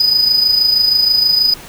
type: tone with amplitude modulation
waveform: triangle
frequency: 4978 Hz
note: D#8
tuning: in tune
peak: -6 dBFS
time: 0-1.54 s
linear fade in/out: 5 ms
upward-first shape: sine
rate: 26.3 Hz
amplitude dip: 55%
effects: pink hiss -35 dBFS RMS until 1.68 s